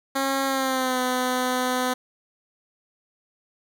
10% pulse tone with pitch glide, 271.1 to 252.9 Hz, C#4 to B3, -38 to +41 cents, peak -14 dBFS, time 0.15-1.94 s, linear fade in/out 10 ms, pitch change -121 cents, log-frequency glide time 0.46-1 s, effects none

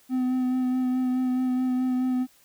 triangle tone with vibrato, 254.5 Hz, C4, 48 cents flat, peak -20 dBFS, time 0.09-2.27 s, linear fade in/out 50 ms, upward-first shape sine, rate 4.7 Hz, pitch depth 17 cents each way, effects white hiss -59 dBFS RMS until 2.44 s

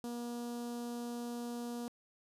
sawtooth tone with notch filter, 238.8 Hz, A#3, 42 cents sharp, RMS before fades -41 dBFS, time 0.04-1.88 s, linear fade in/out 0 ms, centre 2100 Hz, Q 0.62, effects resampled to 32000 Hz

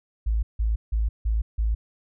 sine tone bursts, 54.7 Hz, A1, 9 cents flat, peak -20 dBFS, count 5, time 0.26-1.75 s, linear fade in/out 10 ms, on 170 ms, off 160 ms, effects none

